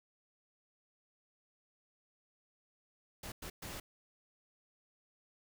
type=noise bursts at uneven times; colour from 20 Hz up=pink; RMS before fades=-45 dBFS; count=3; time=3.23-3.32 / 3.42-3.5 / 3.62-3.8 s; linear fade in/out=5 ms; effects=none